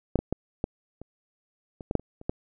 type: clicks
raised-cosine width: 2 ms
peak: -7 / -13 / -13 / -12 / -27 / -26 / -14 / -7 / -30 / -30 / -13 dBFS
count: 11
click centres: 0.157 / 0.19 / 0.326 / 0.641 / 1.016 / 1.808 / 1.911 / 1.953 / 1.996 / 2.214 / 2.295 s
effects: none

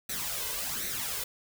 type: noise with flanger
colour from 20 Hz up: white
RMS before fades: -34 dBFS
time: 0.09-1.24 s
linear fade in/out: 5 ms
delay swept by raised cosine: 0.49 to 1.99 ms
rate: 1.3 Hz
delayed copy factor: +0.7
effects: none

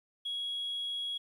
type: tone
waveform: sine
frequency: 3322 Hz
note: G#7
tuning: in tune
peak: -32 dBFS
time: 0.25-1.18 s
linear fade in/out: 10 ms
effects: tanh soft clip ceiling -30 dBFS + 11-bit

